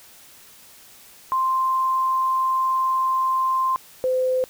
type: tone pair in turn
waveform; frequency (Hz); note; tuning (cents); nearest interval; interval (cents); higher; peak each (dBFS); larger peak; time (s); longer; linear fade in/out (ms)
sine; 1046.5 / 512.8; C6 / C5; 0 / -35; octave; 1235; first; -18; neither; 1.32-3.76 / 4.04-4.44; first; 0
effects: white hiss -48 dBFS RMS until 4.49 s